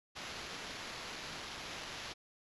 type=noise with sample-and-hold; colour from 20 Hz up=white; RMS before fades=-45 dBFS; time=0.15-2.14 s; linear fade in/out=20 ms; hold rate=8820 Hz; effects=resampled to 24000 Hz